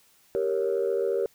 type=chord; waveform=sine; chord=G diminished; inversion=none; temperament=equal; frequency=392 / 466.2 / 554.4 Hz; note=G4 / Bb4 / Db5; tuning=0 / 0 / 0 cents; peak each=-26 / -26 / -29 dBFS; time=0.35-1.26 s; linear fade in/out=0 ms; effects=tanh soft clip ceiling -17 dBFS + white hiss -61 dBFS RMS until 1.34 s